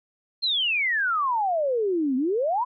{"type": "exponential two-way sweep", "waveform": "sine", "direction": "down then up", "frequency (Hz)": [4259, 248.6, 1039], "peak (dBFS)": -21, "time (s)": [0.42, 2.65], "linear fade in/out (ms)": 20, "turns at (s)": 2.16, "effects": []}